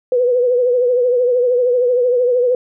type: tone with vibrato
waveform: sine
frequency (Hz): 493.9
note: B4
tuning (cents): 0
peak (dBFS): -11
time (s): 0.12-2.55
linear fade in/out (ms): 2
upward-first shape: triangle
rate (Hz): 13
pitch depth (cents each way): 69
effects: none